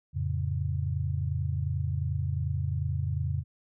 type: chord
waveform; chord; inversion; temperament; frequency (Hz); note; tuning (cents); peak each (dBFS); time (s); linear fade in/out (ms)
sine; F augmented; none; equal; 87.31 / 110 / 138.59; F2 / A2 / C#3; 0 / 0 / 0; -30 / -34 / -31; 0.13-3.44; 50
effects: none